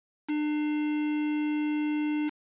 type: tone with quantisation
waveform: triangle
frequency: 300 Hz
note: D4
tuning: 37 cents sharp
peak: -24 dBFS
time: 0.28-2.3 s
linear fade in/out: 20 ms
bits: 6
effects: resampled to 8000 Hz